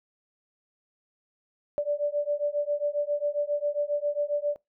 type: beating tone pair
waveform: sine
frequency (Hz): 581 / 588.4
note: D5 / D5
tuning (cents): -19 / +3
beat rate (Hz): 7.4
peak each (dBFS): -28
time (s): 1.78-4.56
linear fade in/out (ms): 0
effects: noise-tail reverb RT60 0.2 s tail -24 dB re dry